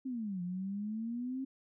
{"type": "exponential two-way sweep", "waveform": "sine", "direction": "down then up", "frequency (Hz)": [270, 174.61, 270], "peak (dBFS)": -35, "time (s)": [0.05, 1.45], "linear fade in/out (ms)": 10, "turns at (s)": 0.42, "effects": []}